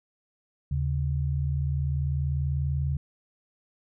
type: tone pair together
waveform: sine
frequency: 77.78 / 138.02 Hz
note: D#2 / C#3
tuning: 0 / -7 cents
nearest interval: minor seventh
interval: 993 cents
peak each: -27 dBFS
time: 0.71-2.97 s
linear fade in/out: 5 ms
effects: none